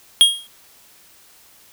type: tone with exponential decay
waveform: square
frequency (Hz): 3261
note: G#7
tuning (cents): -32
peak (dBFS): -5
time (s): 0.21-0.47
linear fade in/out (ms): 0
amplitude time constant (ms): 55
effects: white hiss -50 dBFS RMS until 1.72 s